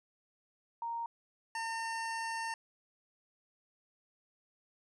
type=tone pair in turn; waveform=sine / 25% pulse; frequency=930 / 907.7 Hz; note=A#5 / A#5; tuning=-4 / -46 cents; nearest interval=unison; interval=42 cents; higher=first; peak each=-35 / -32 dBFS; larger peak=second; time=0.82-1.06 / 1.55-2.54 s; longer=second; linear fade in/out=2 ms; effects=resampled to 22050 Hz